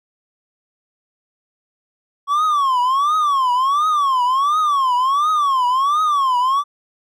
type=tone with vibrato; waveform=triangle; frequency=1108.7 Hz; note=C#6; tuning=in tune; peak=-12 dBFS; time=2.27-6.64 s; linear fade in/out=50 ms; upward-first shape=triangle; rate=1.4 Hz; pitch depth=240 cents each way; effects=none